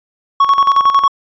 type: tone with tremolo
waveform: triangle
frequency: 1108.7 Hz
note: C#6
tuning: in tune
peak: -4 dBFS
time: 0.4-1.08 s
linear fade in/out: 5 ms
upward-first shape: square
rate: 11 Hz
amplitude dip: 65%
effects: resampled to 16000 Hz